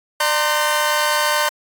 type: tone cluster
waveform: sawtooth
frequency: 596 / 920 / 1045 / 1533 Hz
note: D5 / A#5 / C6 / G6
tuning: +25 / -23 / -2 / -39 cents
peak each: -18 dBFS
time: 0.2-1.49 s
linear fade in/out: 5 ms
effects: AAC 64 kbps